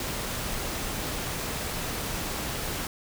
pink noise, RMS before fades -32 dBFS, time 0-2.87 s, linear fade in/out 2 ms, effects none

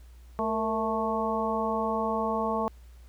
harmonic tone with a mistuned harmonic, 219.9 Hz, A3, 1 cent flat, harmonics 1 / 2 / 3 / 4 / 5, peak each -32 / -32 / -32 / -32 / -32 dBFS, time 0.39-2.68 s, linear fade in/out 0 ms, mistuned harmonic 2, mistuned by +67 cents, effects added 60 Hz sine -47 dBFS peak until 3.08 s + pink hiss -63 dBFS RMS until 3.08 s

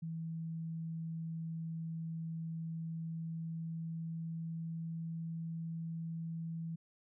sine tone with pitch glide, 163.2 to 164.43 Hz, E3 to E3, -17 to -4 cents, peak -38 dBFS, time 0.02-6.76 s, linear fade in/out 10 ms, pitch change +13 cents, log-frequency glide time 2.52-5.19 s, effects none

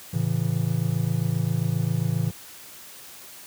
triangle chord, A major, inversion none, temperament just, 110 / 137.5 / 165 Hz, A2 / C#3 / E3, 0 / -14 / +2 cents, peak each -24 dBFS, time 0.13-2.31 s, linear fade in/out 10 ms, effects white hiss -44 dBFS RMS until 3.46 s + high-pass 60 Hz 12 dB/octave

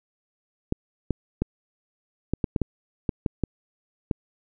clicks, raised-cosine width 3 ms, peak -10 dBFS, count 11, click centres 0.724 / 1.107 / 1.42 / 2.336 / 2.442 / 2.562 / 2.617 / 3.092 / 3.262 / 3.437 / 4.112 s, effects none

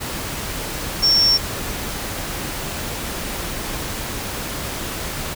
sine tone in noise, 5470 Hz, F8, 37 cents flat, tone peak -12 dBFS, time 1.02-1.38 s, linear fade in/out 20 ms, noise pink, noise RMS -27 dBFS, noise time 0-5.35 s, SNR +12 dB, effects none

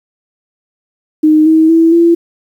sine tone with pitch steps, 309 / 318.4 / 328.1 / 338.1 Hz, D#4 / D#4 / E4 / E4, -12 / +40 / -8 / +44 cents, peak -4 dBFS, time 1.23-2.15 s, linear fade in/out 10 ms, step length 230 ms, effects 7-bit

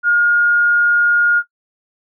sine tone, 1425 Hz, F6, 34 cents sharp, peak -9 dBFS, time 0.03-1.43 s, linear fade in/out 50 ms, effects noise-tail reverb RT60 0.1 s tail -19 dB re dry

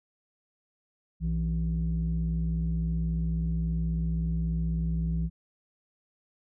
sine tone pair together, 61.18 / 164.81 Hz, B1 / E3, -16 / 0 cents, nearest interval octave + perfect fourth, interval 1716 cents, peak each -27 dBFS, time 1.2-5.3 s, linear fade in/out 50 ms, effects tanh soft clip ceiling -21 dBFS

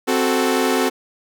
sawtooth chord, F# diminished, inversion second, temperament equal, 261.6 / 370 / 440 Hz, C4 / F#4 / A4, 0 / 0 / 0 cents, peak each -16 / -17 / -17 dBFS, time 0.07-0.9 s, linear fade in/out 20 ms, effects none

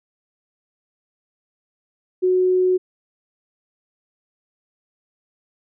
sine tone, 367.9 Hz, F#4, 10 cents flat, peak -14 dBFS, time 2.22-2.78 s, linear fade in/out 20 ms, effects none

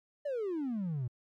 triangle exponential sweep, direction down, 603 to 115.9 Hz, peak -29 dBFS, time 0.25-1.08 s, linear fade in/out 10 ms, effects tanh soft clip ceiling -27 dBFS + MP3 96 kbps

